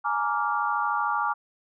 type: chord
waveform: sine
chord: Bb dominant seventh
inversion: third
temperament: just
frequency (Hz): 839.1 / 932.3 / 1165.4 / 1398.5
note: Ab5 / Bb5 / D6 / F6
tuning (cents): +18 / 0 / -14 / +2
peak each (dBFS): -29 / -30 / -27 / -30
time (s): 0.04-1.34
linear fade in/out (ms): 20
effects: none